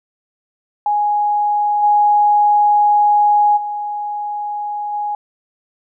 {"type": "tone with level steps", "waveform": "sine", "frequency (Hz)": 830.6, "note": "G#5", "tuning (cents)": 0, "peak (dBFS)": [-13, -9, -20, -18], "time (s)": [0.86, 5.15], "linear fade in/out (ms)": 2, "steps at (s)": [1.82, 3.56, 4.92], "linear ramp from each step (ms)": 20, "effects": []}